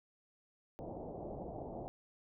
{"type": "low-pass noise", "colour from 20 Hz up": "white", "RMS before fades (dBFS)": -45, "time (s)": [0.79, 1.88], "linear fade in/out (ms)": 0, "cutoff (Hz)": 780, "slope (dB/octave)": 48, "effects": []}